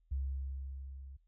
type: tone with level ramp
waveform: sine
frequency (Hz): 67.4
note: C#2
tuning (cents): -48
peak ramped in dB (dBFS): -32 to -47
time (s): 0.11-1.17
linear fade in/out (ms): 10
effects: noise-tail reverb RT60 0.1 s tail -26 dB re dry + added 41 Hz sine -67 dBFS peak until 1.27 s